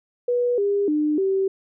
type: tone with pitch steps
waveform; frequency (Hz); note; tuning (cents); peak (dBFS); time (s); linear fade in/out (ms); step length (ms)
sine; 487.4 / 403.6 / 301.4 / 385.7; B4 / G#4 / D4 / G4; -23 / -49 / +45 / -28; -18; 0.28-1.48; 5; 300
effects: none